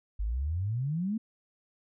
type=exponential sweep; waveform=sine; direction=up; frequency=48.14 to 230 Hz; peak=-28 dBFS; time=0.19-1.18 s; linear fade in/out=10 ms; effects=none